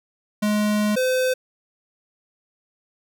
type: tone pair in turn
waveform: square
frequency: 210 / 512.3 Hz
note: G#3 / C5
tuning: +19 / -37 cents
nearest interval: octave + minor third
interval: 1544 cents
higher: second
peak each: -19 dBFS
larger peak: neither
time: 0.42-0.96 / 0.96-1.34 s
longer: first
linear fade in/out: 10 ms
effects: none